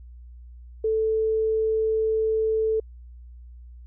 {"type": "tone", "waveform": "sine", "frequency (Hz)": 440, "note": "A4", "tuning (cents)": 0, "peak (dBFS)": -20, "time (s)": [0.84, 2.8], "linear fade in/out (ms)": 5, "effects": ["added 60 Hz sine -41 dBFS peak until 3.86 s"]}